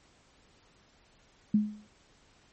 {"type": "tone with exponential decay", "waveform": "sine", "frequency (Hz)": 210.7, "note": "G#3", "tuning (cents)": 25, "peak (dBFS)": -18, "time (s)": [1.54, 1.87], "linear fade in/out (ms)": 5, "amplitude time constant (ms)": 70, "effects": ["pink hiss -63 dBFS RMS until 2.52 s", "MP3 32 kbps"]}